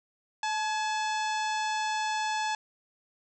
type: harmonic tone with a mistuned harmonic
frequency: 865 Hz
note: A5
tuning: 30 cents flat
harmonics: 1 / 2 / 3 / 4 / 5 / 6 / 7 / 8 / 9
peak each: -29 / -35 / -39 / -41 / -43 / -45 / -46 / -47 / -48 dBFS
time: 0.43-2.55 s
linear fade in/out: 2 ms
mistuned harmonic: 2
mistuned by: -52 cents
effects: none